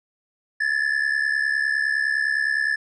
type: ring-modulated tone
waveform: triangle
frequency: 1737 Hz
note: A6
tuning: 23 cents flat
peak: -15 dBFS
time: 0.6-2.76 s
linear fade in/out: 10 ms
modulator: 34.9 Hz
effects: resampled to 24000 Hz